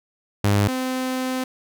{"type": "tone pair in turn", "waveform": "sawtooth", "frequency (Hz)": [101.7, 257.6], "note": ["G#2", "C4"], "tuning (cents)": [-36, -27], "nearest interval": "octave + major third", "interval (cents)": 1609, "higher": "second", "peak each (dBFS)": [-12, -19], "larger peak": "first", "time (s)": [[0.44, 0.68], [0.68, 1.44]], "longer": "second", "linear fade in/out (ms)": 5, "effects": []}